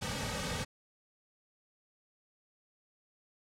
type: noise with comb filter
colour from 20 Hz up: pink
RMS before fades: -36 dBFS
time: 0.01-0.65 s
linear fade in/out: 20 ms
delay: 2.9 ms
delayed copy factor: -1
effects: low-pass 8000 Hz 12 dB/octave